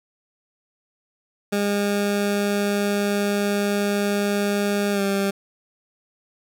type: tone with pitch glide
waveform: 20% pulse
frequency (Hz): 203.3 to 197.74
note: G#3 to G3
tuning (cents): -37 to +15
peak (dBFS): -15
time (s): 1.52-5.31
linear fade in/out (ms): 10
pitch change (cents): -48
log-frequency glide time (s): 4.92-5.01
effects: none